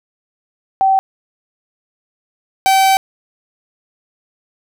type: tone pair in turn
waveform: sine / 45% pulse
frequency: 771 / 771 Hz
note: G5 / G5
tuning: -29 / -29 cents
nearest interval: unison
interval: 0 cents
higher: neither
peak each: -9 dBFS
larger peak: neither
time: 0.81-0.99 / 2.66-2.97 s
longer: second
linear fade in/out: 0 ms
effects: none